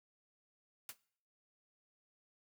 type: noise with exponential decay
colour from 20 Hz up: white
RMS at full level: -41 dBFS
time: 0.89-0.97 s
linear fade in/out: 2 ms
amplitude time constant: 16 ms
effects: noise-tail reverb RT60 0.6 s tail -22 dB re dry + high-pass 100 Hz 12 dB/octave